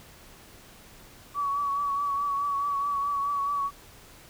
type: tone with vibrato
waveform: sine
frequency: 1133 Hz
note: C#6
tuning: 37 cents sharp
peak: -25 dBFS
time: 1.34-3.71 s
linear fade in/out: 50 ms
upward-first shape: triangle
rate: 4.7 Hz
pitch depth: 39 cents each way
effects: pink hiss -51 dBFS RMS until 4.29 s